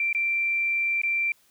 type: tone with dropouts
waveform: sine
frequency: 2354 Hz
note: D7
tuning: 3 cents sharp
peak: -22 dBFS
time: 0-1.32 s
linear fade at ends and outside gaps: 2 ms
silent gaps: 0.129-0.148 / 1.017-1.034 s
effects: white hiss -62 dBFS RMS until 1.5 s